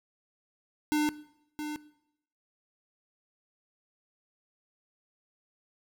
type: tone with echo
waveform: square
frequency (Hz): 300.4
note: D4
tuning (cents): +39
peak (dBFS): -25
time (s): 0.92-1.09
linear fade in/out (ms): 0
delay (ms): 670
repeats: 1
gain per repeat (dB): -9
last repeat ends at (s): 1.76
effects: noise-tail reverb RT60 0.8 s tail -19 dB re dry